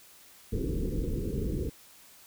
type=low-pass noise; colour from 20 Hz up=pink; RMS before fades=-31 dBFS; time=0.52-1.7 s; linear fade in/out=10 ms; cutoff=490 Hz; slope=96 dB/octave; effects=white hiss -55 dBFS RMS until 2.26 s